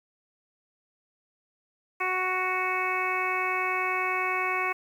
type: harmonic tone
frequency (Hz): 370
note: F#4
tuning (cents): 0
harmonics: 1 / 2 / 3 / 4 / 5 / 6 / 7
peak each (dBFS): -35 / -34 / -30 / -37 / -37 / -30 / -34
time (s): 2-4.73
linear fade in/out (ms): 10
effects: 9-bit